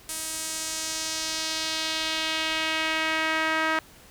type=tone with band-pass filter sweep; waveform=sawtooth; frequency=317.9 Hz; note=D#4; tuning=37 cents sharp; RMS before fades=-28 dBFS; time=0.09-3.79 s; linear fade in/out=2 ms; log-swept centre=9600 to 1600 Hz; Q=1.5; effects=pink hiss -51 dBFS RMS until 4.1 s